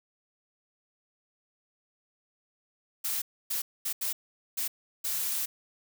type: noise bursts at uneven times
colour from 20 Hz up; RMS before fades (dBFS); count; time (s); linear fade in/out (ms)
blue; -31; 6; 3.04-3.22 / 3.5-3.62 / 3.85-3.93 / 4.01-4.13 / 4.57-4.68 / 5.04-5.46; 10
effects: none